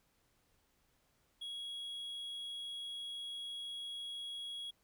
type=tone; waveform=triangle; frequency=3322 Hz; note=G#7; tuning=in tune; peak=-40 dBFS; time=1.41-4.71 s; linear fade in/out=10 ms; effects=pink hiss -75 dBFS RMS until 4.83 s